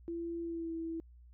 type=tone with pitch glide; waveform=sine; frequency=337.4 to 328.2 Hz; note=E4 to E4; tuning=+40 to -8 cents; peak=-36 dBFS; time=0.08-1 s; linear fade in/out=0 ms; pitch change=-48 cents; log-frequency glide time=0.42-0.73 s; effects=added 60 Hz sine -54 dBFS peak until 1.33 s